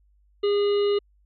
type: harmonic tone with a mistuned harmonic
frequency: 407.8 Hz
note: G#4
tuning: 32 cents flat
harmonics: 1 / 3 / 5 / 7 / 9 / 10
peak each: -19 / -36 / -43 / -36 / -43 / -42 dBFS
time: 0.43-0.99 s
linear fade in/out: 10 ms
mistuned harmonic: 7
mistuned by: +26 cents
effects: added 50 Hz sine -58 dBFS peak until 1.25 s